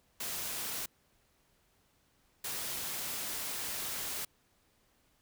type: noise bursts at uneven times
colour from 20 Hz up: white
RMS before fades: -38 dBFS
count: 2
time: 0.2-0.86 / 2.44-4.25 s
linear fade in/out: 5 ms
effects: pink hiss -71 dBFS RMS until 5.21 s